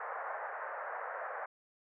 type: band-pass noise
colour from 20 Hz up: pink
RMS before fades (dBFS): -41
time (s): 0-1.46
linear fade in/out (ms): 5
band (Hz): 530 to 1800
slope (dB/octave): 48
effects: none